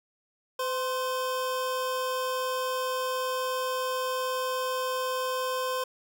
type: tone pair together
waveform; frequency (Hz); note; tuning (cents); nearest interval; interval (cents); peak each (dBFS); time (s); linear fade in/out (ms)
square; 509.2 / 1046.5; C5 / C6; -47 / 0; octave; 1247; -31 / -32; 0.59-5.84; 5
effects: none